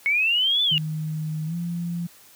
sine linear two-way sweep, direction up then down, 2179 to 3529 to 2784 Hz, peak -18 dBFS, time 0.06-0.78 s, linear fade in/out 0 ms, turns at 0.63 s
sine tone with pitch glide, 155.7 to 171.76 Hz, D#3 to F3, +2 to -29 cents, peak -25 dBFS, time 0.71-2.07 s, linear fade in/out 10 ms, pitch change +169 cents, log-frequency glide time 1.46-1.55 s
effects white hiss -51 dBFS RMS until 2.35 s + high-pass 80 Hz 12 dB/octave

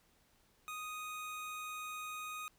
25% pulse tone, 1244.5 Hz, D#6, in tune, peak -38 dBFS, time 0.68-2.48 s, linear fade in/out 0 ms, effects pink hiss -71 dBFS RMS until 2.58 s

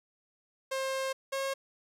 sawtooth tone pair in turn, 532 / 541.9 Hz, C5 / C#5, +29 / -39 cents, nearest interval unison, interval 32 cents, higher second, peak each -27 dBFS, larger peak neither, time 0.71-1.13 / 1.32-1.54 s, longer first, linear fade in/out 10 ms, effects low-pass 12000 Hz 12 dB/octave + 11-bit

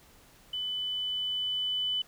sine tone with level ramp, 3000 Hz, F#7, 23 cents sharp, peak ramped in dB -31 to -27 dBFS, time 0.53-2.02 s, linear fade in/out 5 ms, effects pink hiss -58 dBFS RMS until 2.07 s

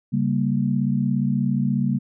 sine chord, G diminished, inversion second, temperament equal, 138.59 / 196 / 233.1 Hz, Db3 / G3 / Bb3, 0 / 0 / 0 cents, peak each -23 dBFS, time 0.12-1.99 s, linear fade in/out 20 ms, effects none

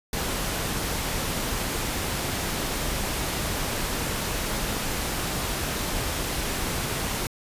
pink noise, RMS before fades -28 dBFS, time 0.13-7.27 s, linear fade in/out 2 ms, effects resampled to 32000 Hz

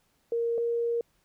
sine tone pair in turn, 466.2 / 468.7 Hz, A#4 / A#4, 0 / +9 cents, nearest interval unison, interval 9 cents, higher second, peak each -25 dBFS, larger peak neither, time 0.32-0.58 / 0.58-1.01 s, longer second, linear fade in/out 2 ms, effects pink hiss -70 dBFS RMS until 1.24 s

